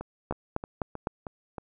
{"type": "two click trains", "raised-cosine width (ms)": 1, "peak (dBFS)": [-14, -22], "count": [4, 6], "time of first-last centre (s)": [[0.31, 1.071], [0.01, 1.582]], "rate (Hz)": [3.94, 3.18], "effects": []}